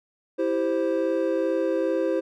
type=chord; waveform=triangle; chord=C major; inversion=first; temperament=equal; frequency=329.6 / 392 / 523.3 Hz; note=E4 / G4 / C5; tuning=0 / 0 / 0 cents; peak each=-24 / -26 / -23 dBFS; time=0.38-2.21 s; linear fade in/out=20 ms; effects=none